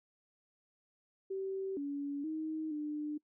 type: tone with pitch steps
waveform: sine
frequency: 385.2 / 284.1 / 314.3 / 299.2 Hz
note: G4 / C#4 / D#4 / D4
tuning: -30 / +43 / +18 / +32 cents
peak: -35 dBFS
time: 1.3-3.18 s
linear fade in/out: 10 ms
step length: 470 ms
effects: noise-tail reverb RT60 0.1 s tail -24 dB re dry